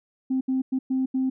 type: tone bursts at uneven times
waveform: sine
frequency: 261.6 Hz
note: C4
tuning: in tune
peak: -20 dBFS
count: 5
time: 0.3-0.41 / 0.48-0.62 / 0.72-0.79 / 0.9-1.06 / 1.14-1.3 s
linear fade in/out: 10 ms
effects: tanh soft clip ceiling -17 dBFS